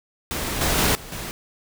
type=noise with level steps; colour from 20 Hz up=pink; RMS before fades=-27 / -21 / -19 / -39 / -32 dBFS; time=0.31-1.31 s; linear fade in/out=0 ms; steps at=0.61 / 0.78 / 0.95 / 1.12 s; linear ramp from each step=2 ms; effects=none